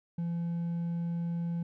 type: tone with hard clipping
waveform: triangle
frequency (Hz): 170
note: F3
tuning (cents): -46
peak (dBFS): -31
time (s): 0.18-1.63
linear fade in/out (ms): 5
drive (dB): 5
effects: none